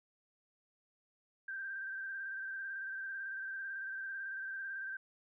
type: tone with vibrato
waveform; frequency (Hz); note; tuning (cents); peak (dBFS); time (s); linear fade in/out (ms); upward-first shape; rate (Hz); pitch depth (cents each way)
sine; 1572; G6; +4; -39; 1.48-4.97; 5; square; 18; 28
effects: none